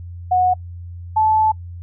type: tone pair in turn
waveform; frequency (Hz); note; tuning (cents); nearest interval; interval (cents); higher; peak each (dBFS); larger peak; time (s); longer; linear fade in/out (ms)
sine; 732 / 870.5; F#5 / A5; -19 / -19; minor third; 300; second; -12; neither; 0.31-0.54 / 1.16-1.52; second; 10
effects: noise-tail reverb RT60 0.1 s tail -26 dB re dry + added 87 Hz sine -30 dBFS peak until 1.82 s